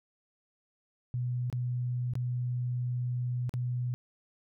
sine tone with dropouts, 123.47 Hz, B2, in tune, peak -29 dBFS, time 1.14-3.94 s, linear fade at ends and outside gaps 0 ms, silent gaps 1.5-1.527 / 2.136-2.154 / 3.494-3.539 s, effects none

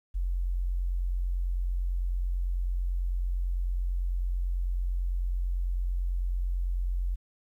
sine tone, 44.52 Hz, F1, 34 cents sharp, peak -26 dBFS, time 0.14-7.16 s, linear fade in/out 20 ms, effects 11-bit

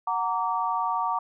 sine chord, Gb augmented, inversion none, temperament just, 740 / 925 / 1156.2 Hz, Gb5 / Bb5 / D6, 0 / -14 / -27 cents, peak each -30 / -27 / -28 dBFS, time 0.07-1.19 s, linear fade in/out 5 ms, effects none

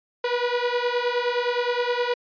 sawtooth beating tone pair, 481.7 / 491.3 Hz, B4 / B4, -43 / -9 cents, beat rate 9.6 Hz, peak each -21 dBFS, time 0.24-2.14 s, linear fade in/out 5 ms, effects resampled to 11025 Hz

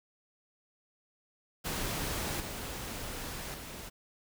pink noise with level steps, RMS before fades -35 / -40 / -44 dBFS, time 1.64-3.9 s, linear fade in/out 20 ms, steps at 2.4 / 3.54 s, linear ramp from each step 2 ms, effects none

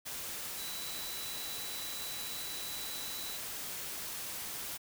sine tone in noise, 3951 Hz, B7, in tune, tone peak -44 dBFS, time 0.57-3.38 s, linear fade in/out 20 ms, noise white, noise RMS -41 dBFS, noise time 0.05-4.78 s, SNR -6 dB, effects none

